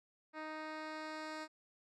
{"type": "tone with low-pass filter sweep", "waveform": "10% pulse", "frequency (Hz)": 311.1, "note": "D#4", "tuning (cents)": 0, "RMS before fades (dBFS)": -45, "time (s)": [0.33, 1.48], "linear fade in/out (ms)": 50, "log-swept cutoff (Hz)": [2700, 6400], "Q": 0.86, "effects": []}